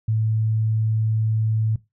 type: tone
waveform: sine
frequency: 110 Hz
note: A2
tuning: in tune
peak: -18 dBFS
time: 0.08-1.76 s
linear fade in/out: 5 ms
effects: noise-tail reverb RT60 0.2 s tail -18 dB re dry